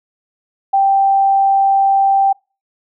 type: tone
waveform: sine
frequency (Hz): 784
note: G5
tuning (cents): 0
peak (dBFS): -9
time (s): 0.73-2.33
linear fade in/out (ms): 10
effects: noise-tail reverb RT60 0.3 s tail -26 dB re dry